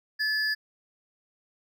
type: tone pair together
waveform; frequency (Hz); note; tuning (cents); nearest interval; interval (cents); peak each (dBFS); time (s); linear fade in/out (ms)
triangle; 1730 / 4886; A6 / D#8; -30 / -32; octave + tritone; 1798; -24 / -29; 0.19-0.55; 20
effects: none